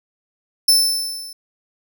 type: tone with level ramp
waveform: sawtooth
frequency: 5290 Hz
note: E8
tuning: 5 cents sharp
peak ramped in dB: -6 to -31 dBFS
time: 0.68-1.33 s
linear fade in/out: 5 ms
effects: none